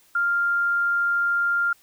sine tone, 1396.9 Hz, F6, in tune, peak -19 dBFS, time 0.15-1.73 s, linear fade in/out 5 ms, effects white hiss -58 dBFS RMS until 1.82 s

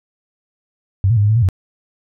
sine tone with pitch steps, 96.7 / 118.1 / 102.5 / 104.1 / 109.7 / 119.6 / 93.7 Hz, G2 / A#2 / G#2 / G#2 / A2 / A#2 / F#2, -23 / +23 / -22 / +5 / -5 / +45 / +22 cents, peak -10 dBFS, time 1.04-1.488 s, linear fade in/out 0 ms, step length 64 ms, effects none

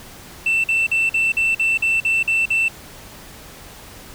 sine tone bursts, 2674 Hz, E7, 24 cents sharp, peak -13 dBFS, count 10, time 0.46-2.683 s, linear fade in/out 5 ms, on 180 ms, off 47 ms, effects tanh soft clip ceiling -13 dBFS + pink hiss -40 dBFS RMS until 4.14 s

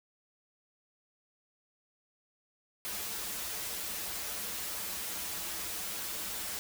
white noise with comb filter, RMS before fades -38 dBFS, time 2.85-6.59 s, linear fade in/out 0 ms, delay 7.6 ms, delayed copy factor -0.75, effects none

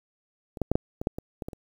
clicks, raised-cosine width 2 ms, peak -24 / -12 / -9 / -8 / -18 / -10 / -20 / -20 / -21 / -27 dBFS, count 10, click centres 0.572 / 0.617 / 0.716 / 0.755 / 1.015 / 1.071 / 1.185 / 1.422 / 1.485 / 1.532 s, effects 8-bit

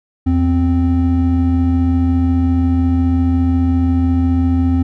triangle tone pair together, 82.4 / 261.6 Hz, E2 / C4, 0 / 0 cents, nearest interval octave + minor sixth, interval 2000 cents, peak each -12 dBFS, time 0.26-4.83 s, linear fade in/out 10 ms, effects none

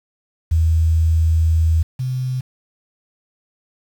sine tone pair in turn, 81 / 128.58 Hz, E2 / C3, -30 / -30 cents, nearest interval minor sixth, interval 800 cents, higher second, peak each -12 / -19 dBFS, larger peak first, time 0.51-1.83 / 1.99-2.41 s, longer first, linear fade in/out 10 ms, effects 7-bit

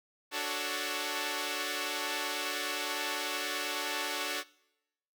5% pulse chord, D major seventh, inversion none, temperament equal with one note detuned, 293.7 / 370 / 440 / 557.3 Hz, D4 / F#4 / A4 / C#5, 0 / 0 / 0 / +9 cents, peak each -27 dBFS, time 0.31-4.44 s, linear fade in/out 50 ms, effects noise-tail reverb RT60 0.9 s tail -23 dB re dry

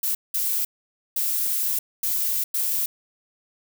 violet noise bursts at uneven times, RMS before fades -24 dBFS, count 5, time 0.03-0.15 / 0.34-0.65 / 1.16-1.79 / 2.03-2.44 / 2.54-2.86 s, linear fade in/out 5 ms, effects none

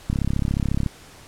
click train, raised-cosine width 5 ms, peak -10 dBFS, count 27, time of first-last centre 0.1-0.862 s, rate 34.1 Hz, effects pink hiss -46 dBFS RMS until 1.27 s + low-pass 11000 Hz 12 dB/octave

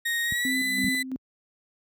35% pulse tone with pitch glide, 1866 to 1999.9 Hz, A#6 to B6, +1 to +21 cents, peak -23 dBFS, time 0.05-1.03 s, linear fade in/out 10 ms, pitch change +120 cents, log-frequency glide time 0.23-0.57 s
clicks, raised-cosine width 5 ms, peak -22 dBFS, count 2, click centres 0.323 / 0.842 s
sine tone with exponential growth, 198.3 Hz, G3, 20 cents sharp, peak -24 dBFS, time 0.43-0.89 s, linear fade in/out 5 ms, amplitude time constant 100 ms
sine tone with tremolo, 260.6 Hz, C4, 7 cents flat, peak -27 dBFS, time 0.45-1.16 s, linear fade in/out 0 ms, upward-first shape square, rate 3 Hz, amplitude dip 55%
effects high-pass 60 Hz 12 dB/octave

